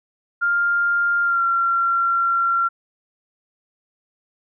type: tone with pitch glide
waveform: sine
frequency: 1400 to 1370.4 Hz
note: F6 to F6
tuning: +4 to -33 cents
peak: -16 dBFS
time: 0.41-2.69 s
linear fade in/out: 20 ms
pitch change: -37 cents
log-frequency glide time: 1.23-1.43 s
effects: none